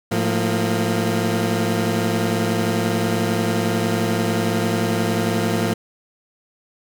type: tone cluster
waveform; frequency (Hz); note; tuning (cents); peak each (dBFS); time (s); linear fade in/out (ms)
20% pulse; 109.1 / 176.7 / 229.4; A2 / F3 / A#3; -14 / +21 / -28; -18; 0.11-5.74; 10
effects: none